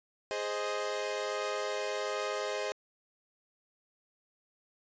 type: chord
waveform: sawtooth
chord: Ab major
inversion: none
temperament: equal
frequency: 415.3 / 523.3 / 622.3 Hz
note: Ab4 / C5 / Eb5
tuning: 0 / 0 / 0 cents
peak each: -33 dBFS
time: 0.31-2.72 s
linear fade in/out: 0 ms
effects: resampled to 16000 Hz